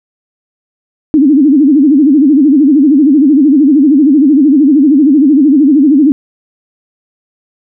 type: tone with vibrato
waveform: sine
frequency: 286.2 Hz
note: D4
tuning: 45 cents flat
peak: -3 dBFS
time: 1.14-6.12 s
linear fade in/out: 0 ms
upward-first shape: sine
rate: 13 Hz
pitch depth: 180 cents each way
effects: none